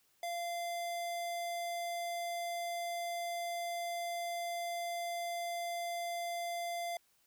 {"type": "tone", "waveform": "square", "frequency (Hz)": 690, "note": "F5", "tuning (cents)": -21, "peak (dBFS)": -37, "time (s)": [0.23, 6.97], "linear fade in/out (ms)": 2, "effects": ["white hiss -72 dBFS RMS until 7.26 s"]}